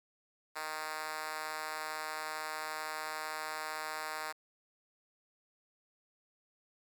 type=tone with high-pass filter; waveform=5% pulse; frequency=155.56 Hz; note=D#3; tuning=in tune; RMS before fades=-40 dBFS; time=0.55-4.33 s; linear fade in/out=20 ms; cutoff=760 Hz; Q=0.93; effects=10-bit